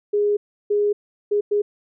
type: tone bursts at uneven times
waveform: sine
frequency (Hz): 413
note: G#4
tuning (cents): -10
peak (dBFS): -16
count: 4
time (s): 0.13-0.37 / 0.7-0.93 / 1.31-1.41 / 1.51-1.62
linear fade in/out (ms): 10
effects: none